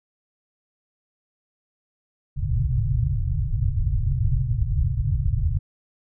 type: low-pass noise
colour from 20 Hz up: white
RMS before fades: -22 dBFS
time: 2.36-5.59 s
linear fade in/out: 20 ms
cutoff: 140 Hz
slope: 96 dB/octave
effects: none